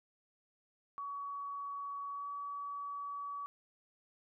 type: tone with pitch glide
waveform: sine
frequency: 1129 to 1139.5 Hz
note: C#6 to C#6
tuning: +31 to +47 cents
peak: -39 dBFS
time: 0.98-3.46 s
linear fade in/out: 0 ms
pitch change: +16 cents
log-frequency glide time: 2.12-2.27 s
effects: none